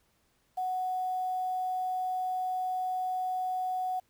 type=tone with quantisation; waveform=sine; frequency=740 Hz; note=F#5; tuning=in tune; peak=-29 dBFS; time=0.57-4 s; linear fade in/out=10 ms; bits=9; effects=pink hiss -71 dBFS RMS until 4.09 s